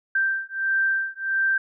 sine beating tone pair, 1568 / 1569.5 Hz, G6 / G6, 0 / +2 cents, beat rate 1.5 Hz, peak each -24 dBFS, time 0.15-1.58 s, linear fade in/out 5 ms, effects none

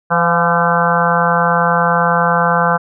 harmonic tone with a mistuned harmonic, 170 Hz, F3, 46 cents flat, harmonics 1 / 3 / 4 / 5 / 6 / 7 / 8 / 9, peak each -19 / -19 / -19 / -19 / -19 / -19 / -19 / -19 dBFS, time 0.1-2.78 s, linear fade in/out 20 ms, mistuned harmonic 4, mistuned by +45 cents, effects none

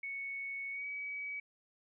sine tone with pitch glide, 2217 to 2275 Hz, C#7 to C#7, 0 to +44 cents, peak -38 dBFS, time 0.03-1.4 s, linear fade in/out 5 ms, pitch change +44 cents, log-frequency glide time 0.71-0.87 s, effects none

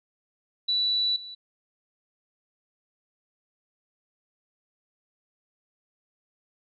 sine tone with level steps, 3951 Hz, B7, in tune, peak -22 / -38 dBFS, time 0.68-1.35 s, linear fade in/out 10 ms, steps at 1.16 s, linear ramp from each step 2 ms, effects none

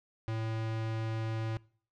square tone, 111.6 Hz, A2, 25 cents sharp, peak -33 dBFS, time 0.28-1.57 s, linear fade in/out 0 ms, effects noise-tail reverb RT60 0.5 s tail -23 dB re dry + low-pass 4000 Hz 12 dB/octave

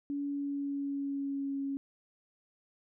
sine tone with pitch glide, 284.2 to 275.9 Hz, C#4 to C#4, +43 to -8 cents, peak -32 dBFS, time 0.1-1.77 s, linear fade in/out 0 ms, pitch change -51 cents, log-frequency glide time 0.23-1.6 s, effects none

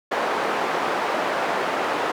white band-pass noise, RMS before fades -24 dBFS, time 0.11-2.12 s, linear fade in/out 10 ms, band 360 to 1100 Hz, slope 12 dB/octave, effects none

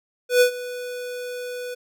square tone with ADSR envelope, 493.9 Hz, B4, in tune, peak -12 dBFS, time 0.29-1.75 s, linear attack 120 ms, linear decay 95 ms, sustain -18 dB, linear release 15 ms, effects none

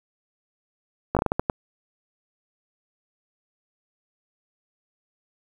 slowing click train, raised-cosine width 1 ms, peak -7 dBFS, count 8, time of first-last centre 1.15-1.498 s, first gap 17 ms, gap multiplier 1.35, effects 7-bit

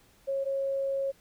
sine tone pair in turn, 546 / 546 Hz, C#5 / C#5, -26 / -26 cents, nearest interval unison, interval 0 cents, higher neither, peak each -27 dBFS, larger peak neither, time 0.27-0.45 / 0.45-1.12 s, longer second, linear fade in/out 20 ms, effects pink hiss -62 dBFS RMS until 1.2 s

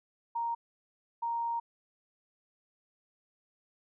sine tone bursts at uneven times, 932.3 Hz, A#5, in tune, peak -30 dBFS, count 2, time 0.35-0.55 / 1.22-1.6 s, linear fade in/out 10 ms, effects none

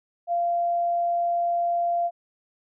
sine tone, 691 Hz, F5, 19 cents flat, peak -21 dBFS, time 0.27-2.11 s, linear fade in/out 50 ms, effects none

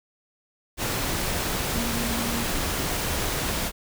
sine tone in noise, 233.1 Hz, A#3, in tune, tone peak -30 dBFS, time 1.71-2.48 s, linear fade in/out 50 ms, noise pink, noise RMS -27 dBFS, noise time 0.77-3.72 s, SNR -6 dB, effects none

